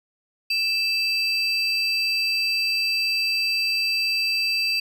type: tone pair together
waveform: triangle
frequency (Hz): 2637 / 4699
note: E7 / D8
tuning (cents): 0 / 0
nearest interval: minor seventh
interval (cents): 1000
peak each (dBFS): -22 / -22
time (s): 0.5-4.8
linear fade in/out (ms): 5
effects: none